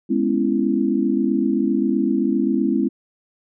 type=chord; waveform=sine; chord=C# minor seventh; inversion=second; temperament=just; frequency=207.9 / 249.5 / 277.2 / 332.6 Hz; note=G#3 / B3 / C#4 / E4; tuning=+2 / +18 / 0 / +16 cents; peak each=-22 dBFS; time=0.09-2.89 s; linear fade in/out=20 ms; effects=none